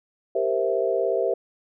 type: chord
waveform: sine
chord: C dominant seventh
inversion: second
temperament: equal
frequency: 392 / 466.2 / 523.3 / 659.3 Hz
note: G4 / Bb4 / C5 / E5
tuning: 0 / 0 / 0 / 0 cents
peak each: -26 dBFS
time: 0.35-1.34 s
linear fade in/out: 5 ms
effects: none